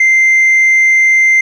triangle tone with tanh clipping, 2086 Hz, C7, 6 cents flat, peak -6 dBFS, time 0-1.41 s, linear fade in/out 5 ms, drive 6 dB, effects none

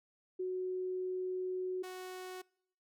sine / sawtooth tone pair in turn, 369.2 / 369.2 Hz, F#4 / F#4, -4 / -4 cents, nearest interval unison, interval 0 cents, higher neither, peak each -34 / -39 dBFS, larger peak first, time 0.39-1.83 / 1.83-2.42 s, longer first, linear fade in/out 10 ms, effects noise-tail reverb RT60 0.8 s tail -26 dB re dry

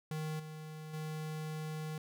square tone with level steps, 155.56 Hz, D#3, in tune, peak -37 / -45 / -39 dBFS, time 0.11-1.98 s, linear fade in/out 2 ms, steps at 0.39 / 0.93 s, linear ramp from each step 10 ms, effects none

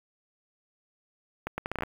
accelerating click train, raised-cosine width 0.5 ms, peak -16 dBFS, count 9, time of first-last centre 1.47-1.834 s, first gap 110 ms, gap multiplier 0.72, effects 7-bit

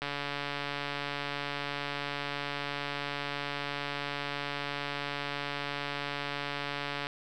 click train, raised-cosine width 0.3 ms, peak -18 dBFS, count 1009, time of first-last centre 0.02-7.069 s, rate 143 Hz, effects none

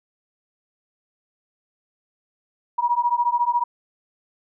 sine beating tone pair, 953 / 967 Hz, A#5 / B5, +38 / -37 cents, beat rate 14 Hz, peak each -21 dBFS, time 2.78-3.64 s, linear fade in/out 10 ms, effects none

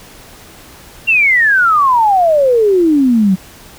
sine exponential sweep, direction down, 2792 to 181 Hz, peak -7 dBFS, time 1.07-3.36 s, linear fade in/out 20 ms, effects pink hiss -38 dBFS RMS until 3.78 s

